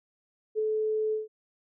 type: tone with ADSR envelope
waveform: sine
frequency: 433 Hz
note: A4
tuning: 28 cents flat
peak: -23 dBFS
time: 0.55-1.28 s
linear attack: 38 ms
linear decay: 8 ms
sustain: -2 dB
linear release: 150 ms
effects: none